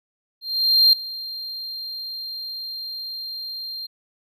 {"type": "tone with ADSR envelope", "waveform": "triangle", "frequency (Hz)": 4186, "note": "C8", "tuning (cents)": 0, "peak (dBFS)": -9, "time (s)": [0.41, 3.87], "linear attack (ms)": 520, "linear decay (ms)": 3, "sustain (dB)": -19, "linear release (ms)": 16, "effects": []}